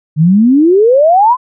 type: exponential sweep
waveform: sine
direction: up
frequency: 146.83 to 1046.5 Hz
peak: -4 dBFS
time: 0.16-1.37 s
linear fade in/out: 50 ms
effects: none